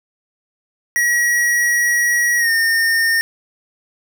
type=tone with pitch glide; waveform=square; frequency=1912 to 1824.6 Hz; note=A#6 to A#6; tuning=+43 to -38 cents; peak=-14 dBFS; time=0.96-3.21 s; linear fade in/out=0 ms; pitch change=-81 cents; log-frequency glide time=2.38-2.5 s; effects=none